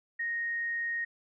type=tone; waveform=sine; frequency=1864.7 Hz; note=A#6; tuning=in tune; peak=-30 dBFS; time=0.19-1.05 s; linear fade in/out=10 ms; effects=none